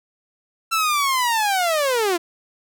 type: linear sweep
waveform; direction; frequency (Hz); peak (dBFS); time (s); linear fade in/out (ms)
sawtooth; down; 1347 to 329.6; -14; 0.71-2.18; 20
effects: none